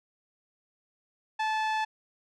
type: tone with low-pass filter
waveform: sawtooth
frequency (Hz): 870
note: A5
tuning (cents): -20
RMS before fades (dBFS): -29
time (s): 1.39-1.85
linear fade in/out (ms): 10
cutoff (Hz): 3500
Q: 0.64
effects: none